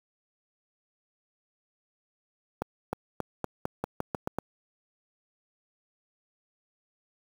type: accelerating click train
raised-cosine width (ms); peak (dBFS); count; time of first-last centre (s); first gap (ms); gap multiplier
1; -15; 10; 2.62-4.386; 310; 0.88
effects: high-pass 80 Hz 12 dB/octave + 7-bit